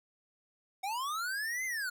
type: linear two-way sweep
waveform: square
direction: up then down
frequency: 740 to 2102 to 1410 Hz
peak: -34 dBFS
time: 0.83-1.9 s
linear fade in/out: 10 ms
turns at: 1.65 s
effects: none